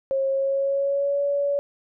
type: tone with pitch glide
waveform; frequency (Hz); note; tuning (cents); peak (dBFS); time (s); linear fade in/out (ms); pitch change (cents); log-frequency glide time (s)
sine; 540 to 567.5; C#5 to C#5; -45 to +41; -20; 0.11-1.59; 0; +86; 0.29-1.22
effects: none